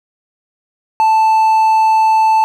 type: tone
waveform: triangle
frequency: 880 Hz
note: A5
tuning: in tune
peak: -6 dBFS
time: 1-2.44 s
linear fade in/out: 0 ms
effects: none